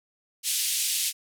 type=band-pass noise; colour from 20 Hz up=white; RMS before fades=-27 dBFS; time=0.43-1.13 s; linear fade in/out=50 ms; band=2600 to 12000 Hz; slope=24 dB/octave; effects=none

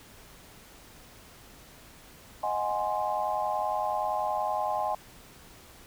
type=chord; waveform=sine; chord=Ab dominant seventh; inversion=second; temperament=equal; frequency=622.3 / 740 / 830.6 / 1046.5 Hz; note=Eb5 / Gb5 / Ab5 / C6; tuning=0 / 0 / 0 / 0 cents; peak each=-33 / -33 / -30 / -34 dBFS; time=2.43-4.95 s; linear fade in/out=5 ms; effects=pink hiss -52 dBFS RMS until 5.86 s

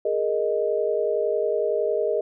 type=chord; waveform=sine; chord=Ab suspended second; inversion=none; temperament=equal; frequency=415.3 / 466.2 / 622.3 Hz; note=Ab4 / Bb4 / Eb5; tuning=0 / 0 / 0 cents; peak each=-25 dBFS; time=0.05-2.21 s; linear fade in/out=5 ms; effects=none

